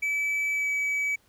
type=tone with pitch glide; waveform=triangle; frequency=2301 to 2284 Hz; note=D7 to D7; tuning=-36 to -49 cents; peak=-23 dBFS; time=0.02-1.16 s; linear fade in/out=10 ms; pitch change=-13 cents; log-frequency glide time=0.52-0.69 s; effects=pink hiss -64 dBFS RMS until 1.28 s